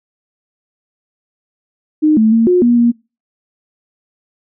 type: tone with pitch steps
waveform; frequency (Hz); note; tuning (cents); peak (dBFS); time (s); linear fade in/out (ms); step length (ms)
sine; 306.7 / 219.3 / 227.5 / 359.6 / 239.5 / 236.7; D#4 / A3 / A#3 / F#4 / A#3 / A#3; -25 / -6 / -42 / -49 / +47 / +27; -7; 2.02-2.92; 20; 150
effects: noise-tail reverb RT60 0.3 s tail -25 dB re dry